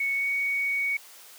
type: tone with pitch glide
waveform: sine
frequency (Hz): 2217 to 2236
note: C#7 to C#7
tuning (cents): 0 to +14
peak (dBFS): -24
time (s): 0-0.97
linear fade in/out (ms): 5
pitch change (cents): +14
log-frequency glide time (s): 0.15-0.28
effects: white hiss -49 dBFS RMS until 1.38 s + high-pass 400 Hz 12 dB/octave